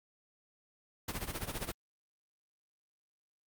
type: noise with tremolo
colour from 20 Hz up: pink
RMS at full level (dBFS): -36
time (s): 1.08-1.72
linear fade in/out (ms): 5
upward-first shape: sine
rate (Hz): 15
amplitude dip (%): 80
effects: Opus 48 kbps